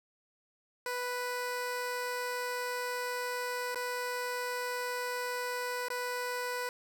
15% pulse tone with dropouts, 493.9 Hz, B4, in tune, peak -27 dBFS, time 0.86-6.69 s, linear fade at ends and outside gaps 1 ms, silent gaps 3.746-3.757 / 5.884-5.902 s, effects none

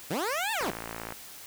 15% pulse linear two-way sweep, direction up then down, 127.2 to 923 to 127.2 Hz, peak -22 dBFS, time 0.1-0.71 s, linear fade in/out 10 ms, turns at 0.52 s
click train, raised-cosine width 0.5 ms, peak -21 dBFS, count 30, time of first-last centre 0.61-1.123 s, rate 56.5 Hz
effects white hiss -46 dBFS RMS until 1.46 s

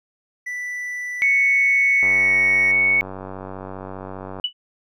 triangle tone with pitch glide, 1975.5 to 1904.9 Hz, B6 to A#6, 0 to +37 cents, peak -24 dBFS, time 0.46-2.72 s, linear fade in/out 10 ms, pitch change -63 cents, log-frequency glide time 2.06-2.38 s
sine tone, 2217 Hz, C#7, in tune, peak -14 dBFS, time 1.22-3.01 s, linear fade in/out 0 ms
click train, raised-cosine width 1 ms, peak -19 dBFS, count 226, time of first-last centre 2.03-4.398 s, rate 95 Hz
sine tone with exponential decay, 2960 Hz, F#7, in tune, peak -15 dBFS, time 4.44-4.53 s, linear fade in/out 5 ms, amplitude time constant 19 ms
effects none

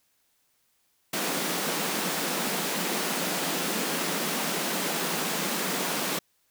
pink high-pass noise, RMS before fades -29 dBFS, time 1.13-6.19 s, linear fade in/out 5 ms, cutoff 160 Hz, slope 96 dB/octave, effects white hiss -70 dBFS RMS until 6.5 s

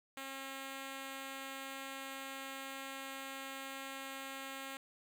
5% pulse tone, 270.1 Hz, C#4, 45 cents flat, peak -32 dBFS, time 0.17-4.77 s, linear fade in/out 2 ms, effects none

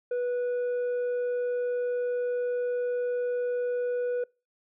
sine tone with tanh clipping, 490.2 Hz, B4, 13 cents flat, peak -27 dBFS, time 0.11-4.24 s, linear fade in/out 5 ms, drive 4 dB, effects noise-tail reverb RT60 0.3 s tail -25 dB re dry

